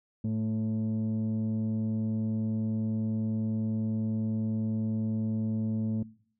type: tone pair together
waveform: sine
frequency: 110 / 220 Hz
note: A2 / A3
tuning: 0 / 0 cents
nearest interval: octave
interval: 1200 cents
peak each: -28 / -27 dBFS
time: 0.24-6.03 s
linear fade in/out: 5 ms
effects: noise-tail reverb RT60 0.6 s tail -23 dB re dry + tanh soft clip ceiling -25 dBFS